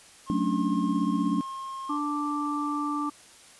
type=tone; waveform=triangle; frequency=1071 Hz; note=C6; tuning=40 cents sharp; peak=-32 dBFS; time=0.26-2 s; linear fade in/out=50 ms
type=chord; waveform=sine; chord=D major seventh; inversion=first; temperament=equal; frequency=185 / 220 / 277.2 / 293.7 Hz; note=F#3 / A3 / C#4 / D4; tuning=0 / 0 / 0 / 0 cents; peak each=-29 dBFS; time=0.3-1.41 s; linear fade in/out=0 ms
type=harmonic tone; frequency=293.7 Hz; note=D4; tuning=in tune; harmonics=1 / 3 / 4; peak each=-29 / -37 / -30 dBFS; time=1.89-3.1 s; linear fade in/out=10 ms
effects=white hiss -52 dBFS RMS until 3.59 s + resampled to 24000 Hz